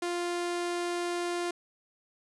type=tone; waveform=sawtooth; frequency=349.2 Hz; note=F4; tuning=in tune; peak=-26 dBFS; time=0.02-1.51 s; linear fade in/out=5 ms; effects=resampled to 24000 Hz + 9-bit